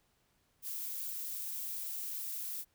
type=noise; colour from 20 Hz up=violet; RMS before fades=-40 dBFS; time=0.62-2.65 s; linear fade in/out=50 ms; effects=pink hiss -74 dBFS RMS until 2.74 s